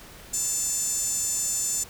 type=tone with high-pass filter; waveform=sawtooth; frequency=888 Hz; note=A5; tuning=16 cents sharp; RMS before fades=-27 dBFS; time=0.33-1.84 s; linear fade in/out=10 ms; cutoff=7200 Hz; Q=7.1; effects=pink hiss -46 dBFS RMS until 1.89 s